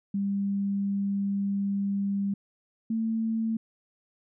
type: tone pair in turn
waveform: sine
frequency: 199 / 223.8 Hz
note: G3 / A3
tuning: +26 / +30 cents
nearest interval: major second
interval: 204 cents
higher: second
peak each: -25 dBFS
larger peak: neither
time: 0.14-2.34 / 2.9-3.57 s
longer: first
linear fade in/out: 5 ms
effects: none